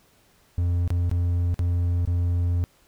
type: tone with dropouts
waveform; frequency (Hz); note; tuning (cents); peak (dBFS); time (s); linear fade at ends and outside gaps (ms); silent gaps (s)
triangle; 87.3; F2; 0; -18; 0.58-2.64; 0; 0.877-0.904 / 1.095-1.114 / 1.543-1.592 / 2.052-2.075
effects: pink hiss -60 dBFS RMS until 2.87 s